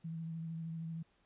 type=tone with vibrato; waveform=sine; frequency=163.5 Hz; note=E3; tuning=14 cents flat; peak=-39 dBFS; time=0.04-1.03 s; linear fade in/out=10 ms; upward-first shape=triangle; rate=13 Hz; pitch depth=29 cents each way; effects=pink hiss -73 dBFS RMS until 1.25 s + resampled to 8000 Hz